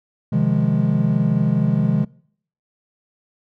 triangle chord, F minor seventh, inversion second, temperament equal, 130.81 / 155.56 / 174.61 / 207.7 Hz, C3 / Eb3 / F3 / Ab3, 0 / 0 / 0 / 0 cents, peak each -19 / -18 / -20 / -18 dBFS, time 0.32-2.05 s, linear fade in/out 10 ms, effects noise-tail reverb RT60 0.6 s tail -24 dB re dry

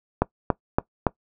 click train, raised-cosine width 1 ms, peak -4 dBFS, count 4, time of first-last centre 0.22-1.067 s, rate 3.54 Hz, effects noise-tail reverb RT60 0.1 s tail -21 dB re dry

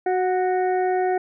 harmonic tone with a mistuned harmonic, 370 Hz, F#4, in tune, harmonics 1 / 2 / 4 / 5 / 6, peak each -21 / -22 / -36 / -36 / -43 dBFS, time 0.06-1.18 s, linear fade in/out 5 ms, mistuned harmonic 2, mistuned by -16 cents, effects none

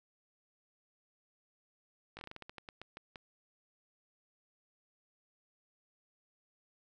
slowing click train, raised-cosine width 0.3 ms, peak -30 dBFS, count 14, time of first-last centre 2.17-3.158 s, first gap 19 ms, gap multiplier 1.21, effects none

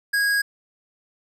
sine tone with tanh clipping, 1645 Hz, G#6, 17 cents flat, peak -20 dBFS, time 0.13-0.42 s, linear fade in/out 10 ms, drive 18 dB, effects none

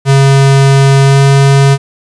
square tone with pitch glide, 137 to 138.03 Hz, C#3 to C#3, -20 to -7 cents, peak -4 dBFS, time 0.05-1.78 s, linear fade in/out 50 ms, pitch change +13 cents, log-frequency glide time 1.03-1.2 s, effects resampled to 22050 Hz + 7-bit

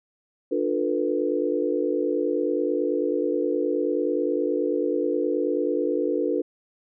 sine chord, B half-diminished seventh, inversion first, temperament just, 296.3 / 355.6 / 444.5 / 493.9 Hz, D4 / F4 / A4 / B4, +15 / +31 / +18 / 0 cents, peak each -27 dBFS, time 0.51-6.42 s, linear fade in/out 10 ms, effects none

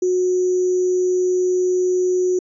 sine tone with sample-and-hold, 365.3 Hz, F#4, 22 cents flat, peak -15 dBFS, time 0.02-2.39 s, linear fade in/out 5 ms, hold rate 6300 Hz, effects resampled to 24000 Hz

